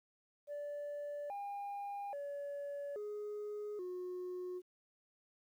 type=tone with pitch steps; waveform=sine; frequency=582 / 807 / 570 / 417.6 / 362.6 Hz; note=D5 / G#5 / C#5 / G#4 / F#4; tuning=-16 / -50 / +48 / +10 / -35 cents; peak=-38 dBFS; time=0.47-4.62 s; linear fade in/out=50 ms; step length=830 ms; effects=tanh soft clip ceiling -39 dBFS + 12-bit